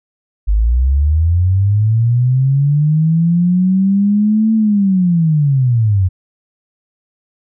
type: linear two-way sweep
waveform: sine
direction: up then down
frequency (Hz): 49 to 222.9 to 89.1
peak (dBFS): -9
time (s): 0.47-6.09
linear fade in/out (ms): 20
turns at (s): 4.54
effects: none